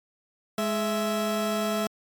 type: tone pair together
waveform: 30% pulse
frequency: 210 / 661.3 Hz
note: G#3 / E5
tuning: +19 / +5 cents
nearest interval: octave + minor sixth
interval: 1986 cents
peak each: -25 dBFS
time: 0.58-1.87 s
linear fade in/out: 2 ms
effects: MP3 96 kbps